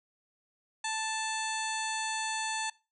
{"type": "harmonic tone", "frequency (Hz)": 880, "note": "A5", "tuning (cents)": 0, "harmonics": [1, 2, 3, 4, 5, 7, 8, 9, 10], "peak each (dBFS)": [-35, -38, -40, -41, -42, -43, -44, -45, -45], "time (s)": [0.84, 2.7], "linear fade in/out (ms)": 5, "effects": ["noise-tail reverb RT60 0.3 s tail -22 dB re dry"]}